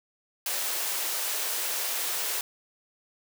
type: high-pass noise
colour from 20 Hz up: white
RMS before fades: -30 dBFS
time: 0.46-2.41 s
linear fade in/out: 2 ms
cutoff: 380 Hz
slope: 24 dB/octave
effects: none